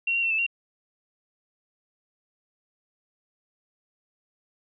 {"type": "tone with pitch steps", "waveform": "sine", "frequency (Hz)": [2738, 2758, 2705, 2627, 2754], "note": ["F7", "F7", "E7", "E7", "F7"], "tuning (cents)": [-35, -22, 44, -7, -25], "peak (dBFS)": -22, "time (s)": [0.07, 0.465], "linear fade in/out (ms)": 5, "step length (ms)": 79, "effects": []}